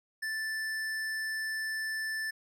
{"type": "tone with hard clipping", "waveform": "sine", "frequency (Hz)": 1760, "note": "A6", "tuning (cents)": 0, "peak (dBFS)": -34, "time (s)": [0.22, 2.31], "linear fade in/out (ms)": 10, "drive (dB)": 13, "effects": []}